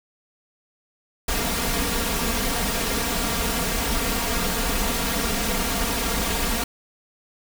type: noise with comb filter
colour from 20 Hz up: pink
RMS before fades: -24 dBFS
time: 1.28-6.64 s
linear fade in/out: 5 ms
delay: 4.3 ms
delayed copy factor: +0.7
effects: none